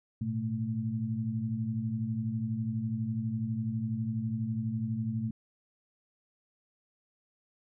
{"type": "tone cluster", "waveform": "sine", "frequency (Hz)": [109, 121.1, 221.1], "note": ["A2", "B2", "A3"], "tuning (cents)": [-16, -34, 9], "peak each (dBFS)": [-36, -34, -33], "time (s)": [0.21, 5.31], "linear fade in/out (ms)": 5, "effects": []}